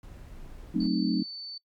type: noise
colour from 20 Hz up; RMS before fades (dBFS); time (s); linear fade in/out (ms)
brown; -44; 0.03-0.87; 2
type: chord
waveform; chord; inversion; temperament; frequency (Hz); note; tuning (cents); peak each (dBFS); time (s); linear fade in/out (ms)
sine; F# diminished seventh; none; equal with one note detuned; 185 / 220 / 261.6 / 307; F#3 / A3 / C4 / Eb4; 0 / 0 / 0 / -23; -29; 0.74-1.23; 10
type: tone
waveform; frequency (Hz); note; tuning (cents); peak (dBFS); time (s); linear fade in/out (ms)
sine; 4521; C#8; +33; -37; 0.8-1.58; 5
effects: noise-tail reverb RT60 0.1 s tail -26 dB re dry + MP3 96 kbps